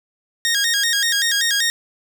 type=tone with vibrato; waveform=15% pulse; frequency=1741 Hz; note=A6; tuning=19 cents flat; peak=-10 dBFS; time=0.45-1.7 s; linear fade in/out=0 ms; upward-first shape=square; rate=5.2 Hz; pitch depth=110 cents each way; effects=none